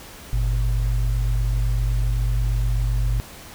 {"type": "tone pair together", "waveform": "sine", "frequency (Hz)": [48.52, 116.54], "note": ["G1", "A#2"], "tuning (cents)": [-17, 0], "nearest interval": "octave + minor third", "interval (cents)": 1517, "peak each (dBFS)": [-19, -24], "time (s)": [0.33, 3.2], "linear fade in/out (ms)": 0, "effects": ["pink hiss -41 dBFS RMS until 3.54 s"]}